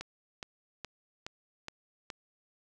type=click train; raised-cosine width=0.2 ms; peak=-22 dBFS; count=6; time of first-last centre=0.01-2.102 s; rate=2.39 Hz; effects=none